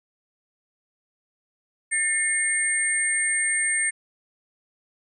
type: tone cluster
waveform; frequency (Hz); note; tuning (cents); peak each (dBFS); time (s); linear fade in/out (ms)
sine; 1797 / 2154 / 8700; A6 / C7 / C#9; +36 / +50 / -33; -26 / -26 / -24; 1.91-3.91; 20
effects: none